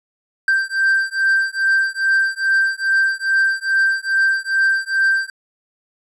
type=beating tone pair; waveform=triangle; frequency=1568 / 1570.4 Hz; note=G6 / G6; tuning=0 / +3 cents; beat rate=2.4 Hz; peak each=-16 dBFS; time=0.48-5.3 s; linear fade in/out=2 ms; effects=resampled to 24000 Hz